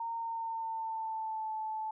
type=tone with pitch glide; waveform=sine; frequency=920 to 872.4 Hz; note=A#5 to A5; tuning=-23 to -15 cents; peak=-34 dBFS; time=0-1.91 s; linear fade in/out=5 ms; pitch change=-92 cents; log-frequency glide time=0.14-1.52 s; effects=none